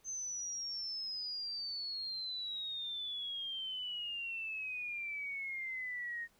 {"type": "exponential sweep", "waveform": "sine", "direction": "down", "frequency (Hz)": [6272, 1850], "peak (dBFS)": -38, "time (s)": [0.04, 6.28], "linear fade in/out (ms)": 50, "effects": ["pink hiss -70 dBFS RMS until 6.39 s"]}